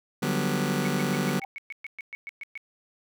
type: chord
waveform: sawtooth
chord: G major seventh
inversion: second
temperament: just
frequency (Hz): 147 / 183.75 / 196 / 245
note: D3 / F#3 / G3 / B3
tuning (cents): +2 / -12 / 0 / -14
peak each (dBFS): -26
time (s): 0.22-1.4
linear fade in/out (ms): 10
type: tone bursts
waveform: sine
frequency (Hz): 2217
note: C#7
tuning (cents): 0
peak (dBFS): -34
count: 13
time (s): 0.85-2.576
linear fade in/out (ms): 0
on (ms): 22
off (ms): 120
type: tone with exponential growth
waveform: sine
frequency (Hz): 784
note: G5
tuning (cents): 0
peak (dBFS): -30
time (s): 1.37-1.45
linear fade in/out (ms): 2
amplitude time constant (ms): 16
effects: none